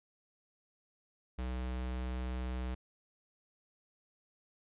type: tone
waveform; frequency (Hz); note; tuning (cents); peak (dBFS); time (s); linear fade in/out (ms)
square; 62.8; B1; +30; -36; 1.38-2.75; 10
effects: resampled to 8000 Hz